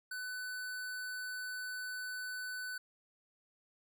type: tone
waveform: square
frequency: 1500 Hz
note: F#6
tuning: 23 cents sharp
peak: -40 dBFS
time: 0.11-2.78 s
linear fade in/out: 5 ms
effects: none